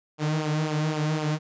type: tone with flanger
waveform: sawtooth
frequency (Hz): 153.7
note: D#3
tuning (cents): -21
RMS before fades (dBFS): -26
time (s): 0.18-1.39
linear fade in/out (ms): 50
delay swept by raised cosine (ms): 0.49 to 4.29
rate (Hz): 3.9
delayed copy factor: -0.65
effects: resampled to 16000 Hz